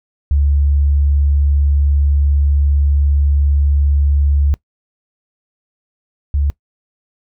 sine tone pair in turn, 71.3 / 71.3 Hz, C#2 / C#2, +49 / +49 cents, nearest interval unison, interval 0 cents, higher neither, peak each -10 / -12 dBFS, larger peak first, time 0.31-4.54 / 6.34-6.5 s, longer first, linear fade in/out 0 ms, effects noise-tail reverb RT60 0.1 s tail -21 dB re dry

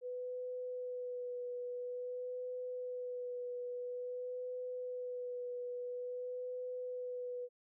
sine tone with vibrato, 496 Hz, B4, 7 cents sharp, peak -39 dBFS, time 0.01-7.49 s, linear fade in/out 50 ms, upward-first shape sine, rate 0.49 Hz, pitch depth 17 cents each way, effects none

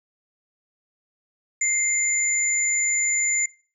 sine tone pair together, 2093 / 7040 Hz, C7 / A8, 0 / 0 cents, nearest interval octave + major sixth, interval 2100 cents, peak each -24 / -21 dBFS, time 1.61-3.46 s, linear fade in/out 5 ms, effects noise-tail reverb RT60 0.4 s tail -21 dB re dry

